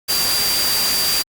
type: tone in noise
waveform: sine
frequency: 4726 Hz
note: D8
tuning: 10 cents sharp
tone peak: -19 dBFS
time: 0.08-1.23 s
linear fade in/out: 20 ms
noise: white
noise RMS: -20 dBFS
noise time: 0.08-1.23 s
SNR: -2 dB
effects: Opus 48 kbps